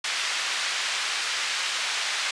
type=band-pass noise; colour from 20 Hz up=pink; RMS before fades=-28 dBFS; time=0.04-2.31 s; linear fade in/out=5 ms; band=1700 to 5500 Hz; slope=12 dB/octave; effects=resampled to 22050 Hz